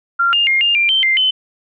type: tone with pitch steps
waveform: sine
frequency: 1383 / 2818 / 2127 / 2812 / 2378 / 3116 / 2093 / 3046 Hz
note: F6 / F7 / C7 / F7 / D7 / G7 / C7 / F#7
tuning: -17 / +15 / +28 / +11 / +21 / -11 / 0 / +50 cents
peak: -11 dBFS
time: 0.19-1.31 s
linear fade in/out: 10 ms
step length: 140 ms
effects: none